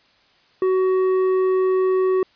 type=tone with tanh clipping; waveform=sine; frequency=374.6 Hz; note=F#4; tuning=21 cents sharp; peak=-17 dBFS; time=0.62-2.23 s; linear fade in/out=2 ms; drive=8 dB; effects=white hiss -57 dBFS RMS until 2.35 s + resampled to 11025 Hz